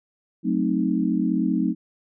sine chord, F# diminished seventh, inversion none, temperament equal, 185 / 220 / 261.6 / 311.1 Hz, F#3 / A3 / C4 / Eb4, 0 / 0 / 0 / 0 cents, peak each -25 dBFS, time 0.43-1.75 s, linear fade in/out 50 ms, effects none

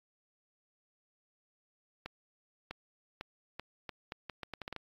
accelerating click train, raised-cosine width 0.3 ms, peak -24 dBFS, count 13, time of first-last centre 2.06-4.763 s, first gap 650 ms, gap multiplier 0.77, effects AAC 32 kbps

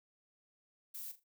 violet noise with echo, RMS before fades -45 dBFS, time 0.94-1.12 s, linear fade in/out 10 ms, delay 40 ms, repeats 3, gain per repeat -12 dB, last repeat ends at 1.24 s, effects noise-tail reverb RT60 0.1 s tail -25 dB re dry

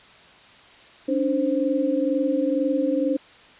sine tone cluster, 276.4 / 298.5 / 523 Hz, C#4 / D4 / C5, -5 / +28 / -1 cents, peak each -24 dBFS, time 1.08-3.17 s, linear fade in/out 10 ms, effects white hiss -49 dBFS RMS until 3.59 s + resampled to 8000 Hz

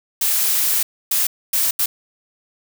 blue noise bursts at uneven times, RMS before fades -18 dBFS, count 4, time 0.21-0.83 / 1.11-1.27 / 1.53-1.71 / 1.79-1.86 s, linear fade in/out 5 ms, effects none

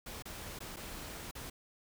pink noise with dropouts, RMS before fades -45 dBFS, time 0.06-1.5 s, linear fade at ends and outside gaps 5 ms, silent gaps 0.224-0.254 / 0.59-0.604 / 0.762-0.767 / 1.312-1.351 s, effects none

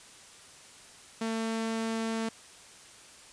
sawtooth tone, 224.8 Hz, A3, 37 cents sharp, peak -26 dBFS, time 1.21-2.29 s, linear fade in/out 5 ms, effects white hiss -52 dBFS RMS until 3.32 s + resampled to 22050 Hz

